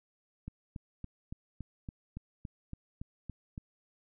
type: click train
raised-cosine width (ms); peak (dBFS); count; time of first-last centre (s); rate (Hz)
5; -28; 12; 0.48-3.579; 3.55
effects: none